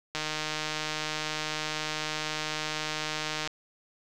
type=click train; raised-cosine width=0.2 ms; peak=-14 dBFS; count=513; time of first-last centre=0.15-3.475 s; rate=154 Hz; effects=none